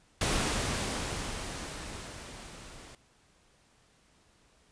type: noise with level ramp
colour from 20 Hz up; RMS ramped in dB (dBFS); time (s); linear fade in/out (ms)
pink; -28 to -50; 0.21-2.95; 2
effects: pink hiss -65 dBFS RMS until 4.71 s + resampled to 22050 Hz